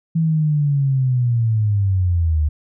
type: linear sweep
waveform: sine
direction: down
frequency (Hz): 164.81 to 73.42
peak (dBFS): -14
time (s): 0.15-2.49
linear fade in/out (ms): 10
effects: none